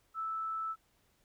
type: tone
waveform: sine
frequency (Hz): 1315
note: E6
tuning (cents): -5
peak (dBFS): -34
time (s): 0.14-0.76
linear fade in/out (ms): 50
effects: pink hiss -72 dBFS RMS until 1.24 s